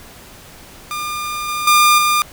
sawtooth tone with level steps, 1204 Hz, D6, 43 cents sharp, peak -18 / -16 / -5 / -9 dBFS, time 0.91-2.22 s, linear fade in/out 0 ms, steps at 1.48 / 1.67 / 1.98 s, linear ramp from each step 5 ms, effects pink hiss -40 dBFS RMS until 2.32 s

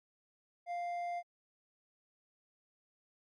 sine tone with hard clipping, 698.5 Hz, F5, in tune, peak -37 dBFS, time 0.66-1.23 s, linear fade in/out 50 ms, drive 5 dB, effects MP3 48 kbps

